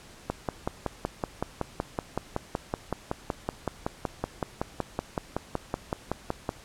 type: click train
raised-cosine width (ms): 1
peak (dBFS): -13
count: 34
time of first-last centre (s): 0.3-6.491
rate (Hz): 5.33
effects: pink hiss -50 dBFS RMS until 6.64 s + low-pass 10000 Hz 12 dB/octave

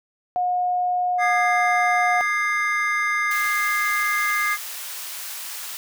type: tone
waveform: sine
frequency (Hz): 721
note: F#5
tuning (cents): -45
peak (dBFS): -19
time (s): 0.36-2.21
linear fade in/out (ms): 0
type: chord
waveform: triangle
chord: Ab major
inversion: second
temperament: equal with one note detuned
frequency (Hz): 1218.9 / 1661.2 / 2093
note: Eb6 / Ab6 / C7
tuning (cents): -36 / 0 / 0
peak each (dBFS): -23 / -24 / -21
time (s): 1.18-4.58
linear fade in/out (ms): 50
type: high-pass noise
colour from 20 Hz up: white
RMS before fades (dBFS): -33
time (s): 3.31-5.77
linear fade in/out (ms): 0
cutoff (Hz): 880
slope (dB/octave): 12
effects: none

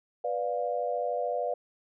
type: chord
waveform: sine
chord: B diminished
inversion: none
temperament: equal with one note detuned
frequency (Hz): 493.9 / 587.3 / 704.1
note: B4 / D5 / F5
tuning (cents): 0 / 0 / +14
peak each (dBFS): -32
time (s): 0.24-1.54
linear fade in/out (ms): 5
effects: none

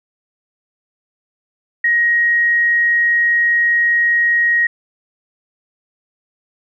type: tone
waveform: sine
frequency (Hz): 1885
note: A#6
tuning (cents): +19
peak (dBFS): -11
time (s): 1.84-4.67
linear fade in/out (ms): 5
effects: none

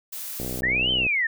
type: noise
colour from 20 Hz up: blue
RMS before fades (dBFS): -34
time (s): 0.12-0.61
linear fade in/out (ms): 10
type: click train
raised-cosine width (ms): 2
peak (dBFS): -19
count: 43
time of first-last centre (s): 0.4-1.066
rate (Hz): 63.1
type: linear two-way sweep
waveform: sine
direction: up then down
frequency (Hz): 1760 to 3136 to 1760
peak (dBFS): -20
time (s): 0.63-1.27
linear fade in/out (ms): 5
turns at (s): 0.91
effects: none

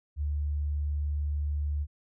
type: tone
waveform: sine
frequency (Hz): 73.4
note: D2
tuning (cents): 0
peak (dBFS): -27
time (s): 0.16-1.87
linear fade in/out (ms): 50
effects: none

